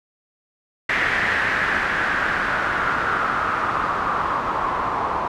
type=noise with low-pass filter sweep; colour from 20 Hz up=white; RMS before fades=-22 dBFS; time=0.89-5.28 s; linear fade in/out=5 ms; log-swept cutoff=1900 to 1000 Hz; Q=4.1; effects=none